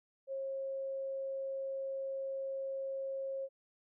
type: tone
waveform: sine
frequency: 540 Hz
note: C#5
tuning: 45 cents flat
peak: -36 dBFS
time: 0.27-3.49 s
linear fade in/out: 50 ms
effects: none